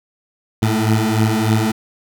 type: beating tone pair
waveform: 20% pulse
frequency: 108 / 111.3 Hz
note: A2 / A2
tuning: -32 / +20 cents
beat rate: 3.3 Hz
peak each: -12 dBFS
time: 0.62-1.72 s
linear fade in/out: 10 ms
effects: none